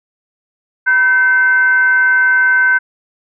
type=tone with frequency modulation; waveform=sine; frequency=1535 Hz; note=G6; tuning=37 cents flat; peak=-8 dBFS; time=0.86-2.79 s; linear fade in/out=20 ms; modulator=562 Hz; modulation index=0.36; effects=none